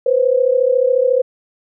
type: tone pair together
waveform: sine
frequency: 493.9 / 528 Hz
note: B4 / C5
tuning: 0 / +16 cents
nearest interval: minor second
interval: 116 cents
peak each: -14 dBFS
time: 0.06-1.22 s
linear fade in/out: 5 ms
effects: none